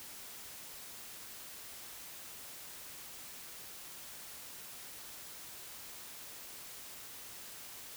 silence, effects white hiss -49 dBFS RMS until 7.96 s

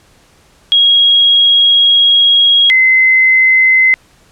sine tone pair in turn, 3292 / 2054 Hz, G#7 / C7, -16 / -33 cents, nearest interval minor sixth, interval 817 cents, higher first, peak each -5 dBFS, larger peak neither, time 0.72-2.7 / 2.7-3.94 s, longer first, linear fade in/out 0 ms, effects pink hiss -48 dBFS RMS until 4.31 s + low-pass 10000 Hz 12 dB/octave

